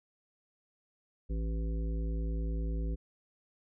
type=harmonic tone; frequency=55 Hz; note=A1; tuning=in tune; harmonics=1 / 3 / 5 / 7 / 9; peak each=-31 / -41 / -45 / -48 / -50 dBFS; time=1.29-2.96 s; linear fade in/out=20 ms; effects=none